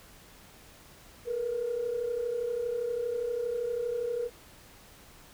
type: tone pair together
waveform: sine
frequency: 449.6 / 482.1 Hz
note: A4 / B4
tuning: +37 / -42 cents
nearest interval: minor second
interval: 121 cents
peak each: -35 / -29 dBFS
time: 1.25-4.3 s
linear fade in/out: 50 ms
effects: tanh soft clip ceiling -23 dBFS + pink hiss -54 dBFS RMS until 5.33 s